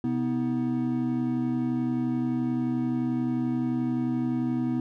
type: tone cluster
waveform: triangle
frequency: 128.8 / 247.3 / 318.8 Hz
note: C3 / B3 / D#4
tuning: -27 / +3 / +42 cents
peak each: -31 / -24 / -29 dBFS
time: 0.04-4.8 s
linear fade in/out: 2 ms
effects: none